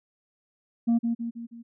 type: tone with echo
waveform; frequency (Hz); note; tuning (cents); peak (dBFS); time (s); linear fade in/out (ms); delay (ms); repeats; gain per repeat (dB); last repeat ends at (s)
sine; 233.1; A#3; 0; -16; 0.87-0.99; 20; 160; 4; -6; 1.63
effects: tanh soft clip ceiling -18 dBFS